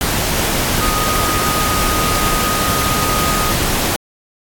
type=tone in noise; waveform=sine; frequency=1244.5 Hz; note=D#6; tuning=in tune; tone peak=-19 dBFS; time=0.81-3.52 s; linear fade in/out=0 ms; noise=pink; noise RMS=-17 dBFS; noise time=0.01-3.96 s; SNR=-5 dB; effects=AAC 64 kbps